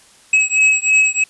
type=beating tone pair; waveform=square; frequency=2563 / 2566.1 Hz; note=E7 / E7; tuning=-49 / -47 cents; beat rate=3.1 Hz; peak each=-15 dBFS; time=0.33-1.24 s; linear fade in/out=5 ms; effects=white hiss -48 dBFS RMS until 1.29 s + resampled to 24000 Hz